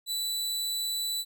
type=tone; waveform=sawtooth; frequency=3969 Hz; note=B7; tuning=8 cents sharp; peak=-26 dBFS; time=0.06-1.25 s; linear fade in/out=50 ms; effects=none